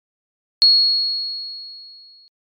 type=tone with exponential decay; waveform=sine; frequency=4325 Hz; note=C#8; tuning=43 cents flat; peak=-7 dBFS; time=0.62-2.28 s; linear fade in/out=0 ms; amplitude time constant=360 ms; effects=MP3 96 kbps